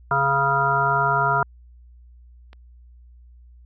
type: harmonic tone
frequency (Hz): 138.59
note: C#3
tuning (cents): 0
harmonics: 1 / 3 / 5 / 7 / 9 / 10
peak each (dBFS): -27 / -30 / -25 / -22 / -25 / -22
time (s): 0.11-1.43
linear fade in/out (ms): 2
type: click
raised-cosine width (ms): 0.3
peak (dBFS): -29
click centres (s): 2.531
effects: added 60 Hz sine -45 dBFS peak until 3.65 s